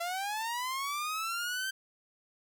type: linear sweep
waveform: sawtooth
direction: up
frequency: 672 to 1568 Hz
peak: -29 dBFS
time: 0-1.71 s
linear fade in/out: 10 ms
effects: none